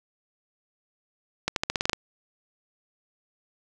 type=accelerating click train; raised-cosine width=0.2 ms; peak=-7 dBFS; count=9; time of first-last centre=1.48-1.932 s; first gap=82 ms; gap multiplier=0.89; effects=none